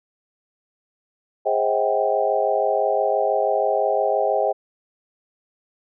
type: tone cluster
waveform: sine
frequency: 413.9 / 530 / 637 / 744 / 790 Hz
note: G#4 / C5 / D#5 / F#5 / G5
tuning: -6 / +22 / +41 / +9 / +13 cents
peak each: -25 / -23 / -22 / -28 / -24 dBFS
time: 1.45-4.53 s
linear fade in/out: 20 ms
effects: none